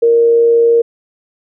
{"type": "tone with amplitude modulation", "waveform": "sine", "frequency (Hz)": 466.2, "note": "A#4", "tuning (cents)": 0, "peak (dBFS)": -5, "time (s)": [0.02, 0.82], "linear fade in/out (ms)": 10, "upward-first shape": "sine", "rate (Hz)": 126, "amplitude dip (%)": 25, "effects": []}